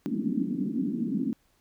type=band-pass noise; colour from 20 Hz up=white; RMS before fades=-29 dBFS; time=0.06-1.33 s; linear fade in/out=0 ms; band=180 to 290 Hz; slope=48 dB/octave; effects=pink hiss -68 dBFS RMS until 1.6 s